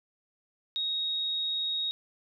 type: tone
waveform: sine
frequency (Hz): 3763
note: A#7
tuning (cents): +16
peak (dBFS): -28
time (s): 0.76-1.91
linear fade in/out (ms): 0
effects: none